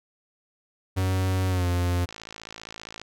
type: tone with pitch glide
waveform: 45% pulse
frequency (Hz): 93.7 to 88.44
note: F#2 to F2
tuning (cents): +22 to +22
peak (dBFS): -22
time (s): 0.96-2.06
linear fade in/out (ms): 20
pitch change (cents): -100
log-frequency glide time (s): 1.48-1.67
type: click train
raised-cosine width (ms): 0.2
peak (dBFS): -21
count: 52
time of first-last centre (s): 2.09-3.016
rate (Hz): 55.1
effects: none